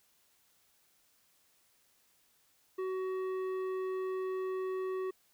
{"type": "tone with tanh clipping", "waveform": "sine", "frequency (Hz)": 375.2, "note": "F#4", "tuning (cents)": 24, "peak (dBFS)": -35, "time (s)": [2.78, 5.11], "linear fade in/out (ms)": 10, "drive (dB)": 11, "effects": ["white hiss -70 dBFS RMS until 5.33 s"]}